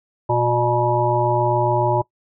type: harmonic tone with a mistuned harmonic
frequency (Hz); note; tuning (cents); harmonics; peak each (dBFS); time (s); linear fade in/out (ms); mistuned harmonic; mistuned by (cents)
120.4; B2; -44; 1 / 3 / 5 / 7 / 8; -22 / -22 / -22 / -22 / -22; 0.29-2.02; 10; 7; +27
effects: noise-tail reverb RT60 0.1 s tail -21 dB re dry